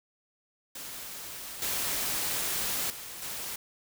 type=noise with level steps; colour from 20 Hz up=white; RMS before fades=-41 / -31 / -42 / -37 dBFS; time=0.75-3.56 s; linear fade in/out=5 ms; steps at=1.62 / 2.9 / 3.22 s; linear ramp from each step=2 ms; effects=none